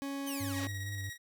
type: tone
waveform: 40% pulse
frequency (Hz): 277.2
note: C#4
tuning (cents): 0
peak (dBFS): -35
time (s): 0.02-0.67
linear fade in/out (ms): 0
type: linear sweep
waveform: 5% pulse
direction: down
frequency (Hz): 3215 to 210.2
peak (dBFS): -31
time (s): 0.26-0.67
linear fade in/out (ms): 20
type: tone with vibrato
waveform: triangle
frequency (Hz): 99.3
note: G2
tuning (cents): +23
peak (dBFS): -35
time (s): 0.4-1.1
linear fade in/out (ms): 10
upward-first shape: sine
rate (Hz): 4.4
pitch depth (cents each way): 38
type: tone with tremolo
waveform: sawtooth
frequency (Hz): 1900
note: A#6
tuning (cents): +33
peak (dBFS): -37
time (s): 0.51-1.18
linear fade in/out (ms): 50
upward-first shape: square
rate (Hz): 17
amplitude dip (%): 35
effects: none